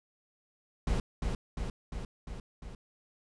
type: noise with echo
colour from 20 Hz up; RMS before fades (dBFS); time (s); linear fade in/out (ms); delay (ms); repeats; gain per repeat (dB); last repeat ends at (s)
brown; -29; 0.87-1; 2; 350; 5; -3; 2.75
effects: resampled to 22050 Hz